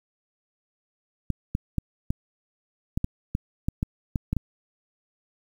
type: clicks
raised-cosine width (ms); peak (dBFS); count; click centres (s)
5; -12; 12; 1.303 / 1.551 / 1.783 / 2.105 / 2.975 / 3.044 / 3.351 / 3.685 / 3.829 / 4.158 / 4.33 / 4.367
effects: 8-bit